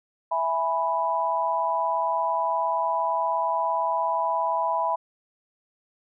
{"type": "chord", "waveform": "sine", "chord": "E major", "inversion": "none", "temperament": "equal", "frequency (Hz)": [659.3, 830.6, 987.8], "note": ["E5", "G#5", "B5"], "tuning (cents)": [0, 0, 0], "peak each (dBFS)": [-28, -29, -24], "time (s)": [0.31, 4.96], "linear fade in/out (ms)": 10, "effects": []}